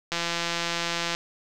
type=click train; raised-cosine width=0.2 ms; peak=-10 dBFS; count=176; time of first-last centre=0.12-1.149 s; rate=170 Hz; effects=none